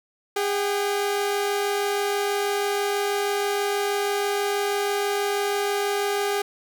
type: tone pair together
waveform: sawtooth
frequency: 406.6 / 767 Hz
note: G#4 / G5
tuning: -37 / -38 cents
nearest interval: major seventh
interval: 1099 cents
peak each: -19 / -27 dBFS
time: 0.36-6.42 s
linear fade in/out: 5 ms
effects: none